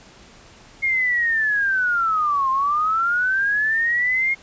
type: linear two-way sweep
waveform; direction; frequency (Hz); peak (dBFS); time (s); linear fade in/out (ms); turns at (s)
sine; down then up; 2154 to 1046.5 to 2154; -17; 0.82-4.35; 20; 2.5
effects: pink hiss -47 dBFS RMS until 4.42 s + resampled to 16000 Hz